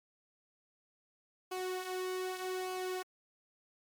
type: tone with flanger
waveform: sawtooth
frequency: 370 Hz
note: F#4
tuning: in tune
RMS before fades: -38 dBFS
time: 1.51-3.03 s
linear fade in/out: 10 ms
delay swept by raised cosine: 0.53 to 4.23 ms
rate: 0.83 Hz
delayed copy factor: -0.55
effects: MP3 96 kbps